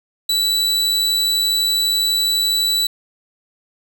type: tone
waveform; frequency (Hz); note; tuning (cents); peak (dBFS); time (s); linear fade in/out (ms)
40% pulse; 3951; B7; 0; -14; 0.29-2.87; 5
effects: none